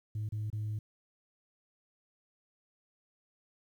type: tone with dropouts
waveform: sine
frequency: 106.9 Hz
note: A2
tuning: 49 cents flat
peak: -31 dBFS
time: 0.15-0.79 s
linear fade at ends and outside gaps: 5 ms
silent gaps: 0.29-0.322 / 0.502-0.528 s
effects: tanh soft clip ceiling -31 dBFS + 11-bit